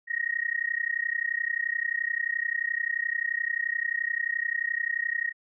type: tone with amplitude modulation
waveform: sine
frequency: 1877 Hz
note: A#6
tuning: 11 cents sharp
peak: -22 dBFS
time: 0.07-5.33 s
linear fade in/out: 50 ms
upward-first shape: sine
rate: 31.5 Hz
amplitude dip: 95%
effects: none